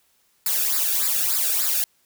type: noise with flanger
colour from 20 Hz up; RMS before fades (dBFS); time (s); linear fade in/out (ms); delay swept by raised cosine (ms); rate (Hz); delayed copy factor
blue; -22; 0.46-1.84; 2; 0.32 to 1; 3.4; -0.75
effects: white hiss -64 dBFS RMS until 2.05 s